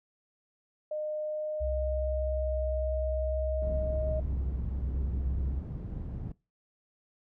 sine tone with pitch glide, 610 to 623.9 Hz, D#5 to D#5, -34 to +5 cents, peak -31 dBFS, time 0.91-4.2 s, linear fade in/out 5 ms, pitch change +39 cents, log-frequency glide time 1.2-2.96 s
sine tone with vibrato, 65.41 Hz, C2, in tune, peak -30 dBFS, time 1.6-5.61 s, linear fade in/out 20 ms, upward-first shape square, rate 0.59 Hz, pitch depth 12 cents each way
white low-pass noise, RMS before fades -38 dBFS, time 3.62-6.32 s, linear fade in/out 2 ms, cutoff 130 Hz, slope 12 dB/octave
effects noise-tail reverb RT60 0.3 s tail -23 dB re dry

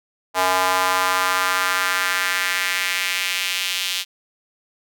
square tone with high-pass filter sweep, 92.5 Hz, F#2, in tune, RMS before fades -21 dBFS, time 0.34-4.05 s, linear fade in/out 50 ms, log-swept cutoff 820 to 3200 Hz, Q 2, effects none

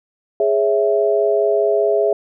sine chord, C# minor, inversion second, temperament equal, 415.3 / 554.4 / 659.3 Hz, G#4 / C#5 / E5, 0 / 0 / 0 cents, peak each -16 / -21 / -17 dBFS, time 0.4-2.13 s, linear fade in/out 2 ms, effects none

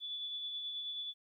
sine tone with tremolo, 3454 Hz, A7, 33 cents flat, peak -37 dBFS, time 0-1.14 s, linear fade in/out 50 ms, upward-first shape sine, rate 9.3 Hz, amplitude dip 30%, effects 13-bit

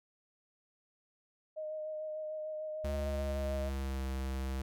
sine tone with vibrato, 619 Hz, D#5, 9 cents flat, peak -37 dBFS, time 1.56-3.7 s, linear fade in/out 20 ms, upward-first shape sine, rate 6.7 Hz, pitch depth 16 cents each way
square tone with pitch glide, 71.4 to 66.23 Hz, D2 to C2, -48 to +22 cents, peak -35 dBFS, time 2.84-4.62 s, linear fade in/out 5 ms, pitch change -130 cents, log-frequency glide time 2.98-4.04 s
effects none

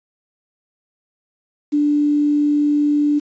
sine tone with quantisation, 293.7 Hz, D4, in tune, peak -13 dBFS, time 1.72-3.2 s, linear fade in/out 20 ms, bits 7, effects resampled to 16000 Hz

